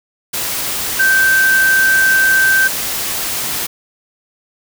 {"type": "tone in noise", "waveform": "sine", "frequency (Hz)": 1557, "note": "G6", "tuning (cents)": -12, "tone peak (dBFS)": -9, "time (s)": [0.99, 2.68], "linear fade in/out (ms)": 10, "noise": "white", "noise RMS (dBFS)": -20, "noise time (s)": [0.33, 3.67], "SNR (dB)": 8, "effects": []}